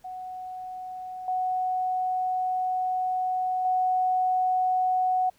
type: tone with level steps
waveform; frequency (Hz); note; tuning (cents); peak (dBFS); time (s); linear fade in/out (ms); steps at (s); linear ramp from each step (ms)
sine; 740; F#5; 0; -34 / -24 / -21; 0.04-5.3; 10; 1.28 / 3.65; 2
effects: pink hiss -63 dBFS RMS until 5.38 s